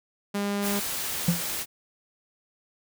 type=tone; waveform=sawtooth; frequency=202.2 Hz; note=G#3; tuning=46 cents flat; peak=-22 dBFS; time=0.34-0.8 s; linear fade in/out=10 ms
type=noise; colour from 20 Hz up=white; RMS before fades=-31 dBFS; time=0.61-1.66 s; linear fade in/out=50 ms
type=tone with exponential decay; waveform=triangle; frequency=171.8 Hz; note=F3; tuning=28 cents flat; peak=-14 dBFS; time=1.28-1.46 s; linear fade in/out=5 ms; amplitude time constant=37 ms
effects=none